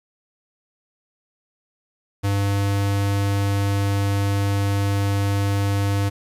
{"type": "tone", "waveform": "square", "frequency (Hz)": 99.9, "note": "G2", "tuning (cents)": 33, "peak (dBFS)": -19, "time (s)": [2.23, 6.1], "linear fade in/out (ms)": 20, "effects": ["resampled to 32000 Hz", "9-bit"]}